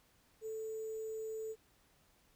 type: tone with sample-and-hold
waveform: sine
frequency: 440 Hz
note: A4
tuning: in tune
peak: -39 dBFS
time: 0.41-1.56 s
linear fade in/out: 50 ms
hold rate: 7350 Hz
effects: pink hiss -70 dBFS RMS until 2.35 s